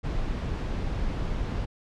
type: noise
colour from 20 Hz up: brown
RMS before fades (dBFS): -29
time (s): 0.03-1.66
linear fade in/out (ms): 20
effects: low-pass 5000 Hz 12 dB/octave